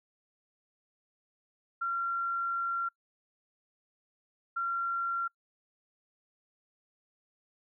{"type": "tone bursts at uneven times", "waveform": "sine", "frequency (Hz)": 1373, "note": "F6", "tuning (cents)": -30, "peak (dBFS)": -29, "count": 2, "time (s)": [[1.81, 2.89], [4.56, 5.28]], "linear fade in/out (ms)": 10, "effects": ["noise-tail reverb RT60 0.1 s tail -26 dB re dry"]}